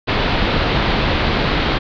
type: low-pass noise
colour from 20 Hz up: pink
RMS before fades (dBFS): -17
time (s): 0.07-1.79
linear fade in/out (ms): 20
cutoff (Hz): 4300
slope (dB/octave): 48
effects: none